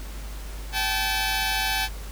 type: tone pair together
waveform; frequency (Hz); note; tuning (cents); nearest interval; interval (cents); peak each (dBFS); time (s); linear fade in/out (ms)
10% pulse; 771 / 865.4; G5 / A5; -29 / -29; major second; 200; -18; 0.72-1.89; 50
effects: added 50 Hz sine -33 dBFS peak until 2.11 s + pink hiss -43 dBFS RMS until 2.11 s